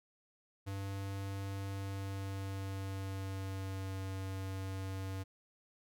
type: tone with pitch glide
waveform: square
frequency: 98.1 to 95.75 Hz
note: G2 to G2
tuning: +2 to -40 cents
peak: -39 dBFS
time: 0.66-5.24 s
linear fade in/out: 20 ms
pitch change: -42 cents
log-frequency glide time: 1.66-4 s
effects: none